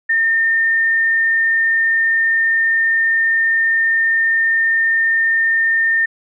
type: tone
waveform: sine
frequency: 1815 Hz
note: A#6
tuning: 47 cents flat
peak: -12 dBFS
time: 0.09-6.06 s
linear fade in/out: 10 ms
effects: none

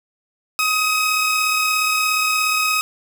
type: tone pair together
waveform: sawtooth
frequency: 1258 / 2553 Hz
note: D#6 / D#7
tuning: +19 / +44 cents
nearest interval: octave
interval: 1225 cents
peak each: -16 dBFS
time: 0.59-2.81 s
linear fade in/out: 0 ms
effects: none

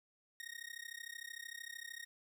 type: tone with amplitude modulation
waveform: sawtooth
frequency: 1864.7 Hz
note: A#6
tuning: in tune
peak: -39 dBFS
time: 0.4-2.05 s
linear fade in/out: 0 ms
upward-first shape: sine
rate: 33.2 Hz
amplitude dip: 95%
effects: none

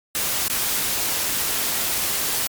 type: noise with dropouts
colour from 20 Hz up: white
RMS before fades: -23 dBFS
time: 0.15-2.47 s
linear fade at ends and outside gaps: 0 ms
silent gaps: 0.481-0.499 s
effects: MP3 96 kbps

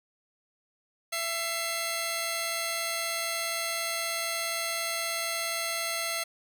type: tone pair together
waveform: 10% pulse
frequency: 669 / 2124 Hz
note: E5 / C7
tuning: +25 / +25 cents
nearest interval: octave + minor sixth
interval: 2000 cents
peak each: -23 / -24 dBFS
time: 1.12-6.24 s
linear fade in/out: 10 ms
effects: none

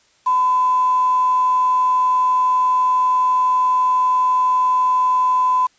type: tone with quantisation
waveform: sine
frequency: 1011 Hz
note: B5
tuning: 40 cents sharp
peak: -13 dBFS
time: 0.26-5.67 s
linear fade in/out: 10 ms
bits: 6
effects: white hiss -57 dBFS RMS until 5.78 s + resampled to 16000 Hz

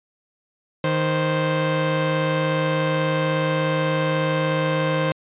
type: tone pair together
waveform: sawtooth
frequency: 155.56 / 523.2 Hz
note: D#3 / C5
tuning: 0 / 0 cents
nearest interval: octave + major sixth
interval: 2100 cents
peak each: -18 dBFS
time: 0.84-5.12 s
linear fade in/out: 2 ms
effects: resampled to 8000 Hz

